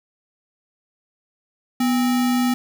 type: tone with sample-and-hold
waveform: sine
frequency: 246.6 Hz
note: B3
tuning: 2 cents flat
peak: -16 dBFS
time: 1.8-2.54 s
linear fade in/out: 5 ms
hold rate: 1050 Hz
effects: none